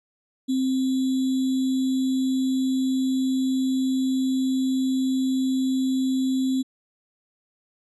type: tone with sample-and-hold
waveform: sine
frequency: 261.6 Hz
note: C4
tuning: in tune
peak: -20 dBFS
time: 0.48-6.63 s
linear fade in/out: 20 ms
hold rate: 3675 Hz
effects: resampled to 24000 Hz